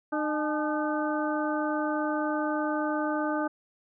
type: harmonic tone with a mistuned harmonic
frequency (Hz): 303.9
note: D#4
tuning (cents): -41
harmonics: 1 / 2 / 3 / 4 / 5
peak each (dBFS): -29 / -32 / -34 / -35 / -36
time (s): 0.12-3.48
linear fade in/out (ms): 10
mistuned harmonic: 3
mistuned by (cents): -93
effects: none